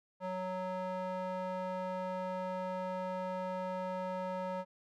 square tone with band-pass filter, 185 Hz, F#3, in tune, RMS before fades -38 dBFS, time 0.2-4.65 s, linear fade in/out 50 ms, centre 750 Hz, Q 2.1, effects none

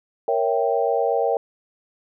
sine chord, A# diminished seventh, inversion none, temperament equal, 466.2 / 554.4 / 659.3 / 784 Hz, A#4 / C#5 / E5 / G5, 0 / 0 / 0 / 0 cents, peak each -22 / -24 / -25 / -24 dBFS, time 0.28-1.37 s, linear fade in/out 2 ms, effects none

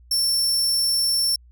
sawtooth tone, 5420 Hz, E8, 47 cents sharp, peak -16 dBFS, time 0.11-1.36 s, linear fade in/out 5 ms, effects added 60 Hz sine -47 dBFS peak until 1.51 s

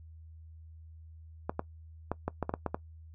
clicks, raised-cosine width 1 ms, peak -17 dBFS, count 9, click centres 1.495 / 1.594 / 2.116 / 2.28 / 2.427 / 2.494 / 2.539 / 2.663 / 2.745 s, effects noise-tail reverb RT60 0.1 s tail -20 dB re dry + added 80 Hz sine -48 dBFS peak until 3.14 s

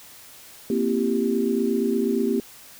sine chord, C dominant seventh, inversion third, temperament equal with one note detuned, 233.1 / 261.6 / 336.7 / 392 Hz, Bb3 / C4 / E4 / G4, 0 / 0 / +37 / 0 cents, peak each -24 / -26 / -29 / -24 dBFS, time 0.7-2.4 s, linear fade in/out 2 ms, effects white hiss -46 dBFS RMS until 2.79 s

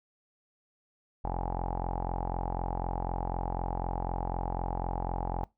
sawtooth tone with low-pass filter, 44 Hz, F1, 14 cents sharp, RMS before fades -33 dBFS, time 1.24-5.44 s, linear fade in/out 0 ms, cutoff 830 Hz, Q 9.2, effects noise-tail reverb RT60 0.2 s tail -22 dB re dry

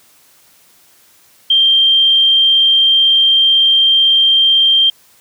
sine tone, 3169 Hz, G7, 18 cents sharp, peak -7 dBFS, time 1.5-4.9 s, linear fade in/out 5 ms, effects white hiss -49 dBFS RMS until 5.2 s + high-pass 60 Hz 12 dB/octave

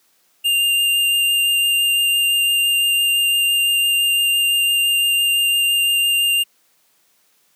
square tone with vibrato, 2798 Hz, F7, 3 cents sharp, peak -15 dBFS, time 0.44-6.44 s, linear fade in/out 20 ms, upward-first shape sine, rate 5.9 Hz, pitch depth 8 cents each way, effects white hiss -60 dBFS RMS until 7.55 s + high-pass 150 Hz 12 dB/octave

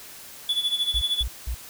triangle tone with tremolo, 3436 Hz, A7, 42 cents flat, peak -18 dBFS, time 0.49-1.23 s, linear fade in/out 2 ms, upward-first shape sine, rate 13 Hz, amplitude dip 75%
sine tone bursts, 58.8 Hz, A#1, 16 cents sharp, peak -25 dBFS, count 3, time 0.94-1.545 s, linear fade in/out 5 ms, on 75 ms, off 190 ms
effects white hiss -43 dBFS RMS until 1.69 s

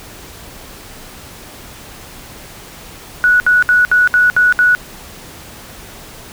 sine tone bursts, 1470 Hz, F#6, 12 cents flat, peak -7 dBFS, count 7, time 3.24-4.75 s, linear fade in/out 0 ms, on 160 ms, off 65 ms, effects pink hiss -35 dBFS RMS until 6.32 s

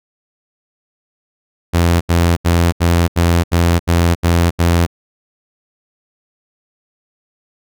sawtooth tone bursts, 85.4 Hz, F2, 38 cents flat, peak -6 dBFS, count 9, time 1.73-4.866 s, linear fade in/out 20 ms, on 280 ms, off 77 ms, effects none

